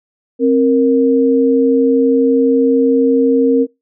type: tone pair together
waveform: sine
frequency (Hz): 265.7 / 466.2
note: C4 / A#4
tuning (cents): +27 / 0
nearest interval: minor seventh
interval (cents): 973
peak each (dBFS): -11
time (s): 0.39-3.67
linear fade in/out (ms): 50
effects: noise-tail reverb RT60 0.2 s tail -23 dB re dry